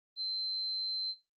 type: tone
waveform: sine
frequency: 4098 Hz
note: C8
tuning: 37 cents flat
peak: -33 dBFS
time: 0.16-1.15 s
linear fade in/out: 50 ms
effects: noise-tail reverb RT60 0.3 s tail -19 dB re dry + Opus 32 kbps